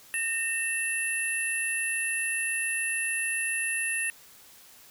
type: tone cluster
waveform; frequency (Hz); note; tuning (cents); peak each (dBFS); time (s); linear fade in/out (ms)
sine; 1833 / 2667 / 10880; A#6 / E7 / F9; -30 / +20 / -46; -31; 0.14-4.1; 0
effects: white hiss -53 dBFS RMS until 4.9 s